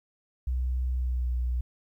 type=tone with pitch glide; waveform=sine; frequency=63.1 to 61.27 Hz; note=B1 to B1; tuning=+38 to -13 cents; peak=-24 dBFS; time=0.47-1.61 s; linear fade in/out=5 ms; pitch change=-51 cents; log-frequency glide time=0.95-1.33 s; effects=tanh soft clip ceiling -22 dBFS + 11-bit